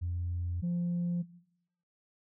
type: tone pair in turn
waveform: sine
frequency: 87.31 / 174.2 Hz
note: F2 / F3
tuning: 0 / -4 cents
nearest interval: octave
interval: 1196 cents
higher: second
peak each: -30 / -27 dBFS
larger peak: second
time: 0.01-0.62 / 0.62-1.23 s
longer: neither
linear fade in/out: 20 ms
effects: noise-tail reverb RT60 0.8 s tail -20 dB re dry + tanh soft clip ceiling -27 dBFS